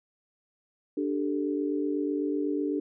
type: chord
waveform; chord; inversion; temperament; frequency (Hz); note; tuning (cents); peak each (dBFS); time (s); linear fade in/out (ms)
sine; D suspended fourth; none; equal; 293.7 / 392 / 440; D4 / G4 / A4; 0 / 0 / 0; -28 / -32 / -34; 0.97-2.8; 5
effects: none